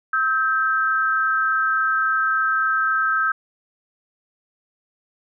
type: tone pair together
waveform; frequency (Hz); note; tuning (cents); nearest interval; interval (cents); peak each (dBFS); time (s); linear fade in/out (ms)
sine; 1291.5 / 1568; E6 / G6; -36 / 0; minor third; 336; -20; 0.13-3.32; 5
effects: none